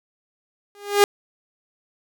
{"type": "tone with exponential growth", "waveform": "sawtooth", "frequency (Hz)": 407.1, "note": "G#4", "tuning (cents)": -35, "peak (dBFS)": -5, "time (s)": [0.75, 1.04], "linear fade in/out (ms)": 1, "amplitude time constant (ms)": 62, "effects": []}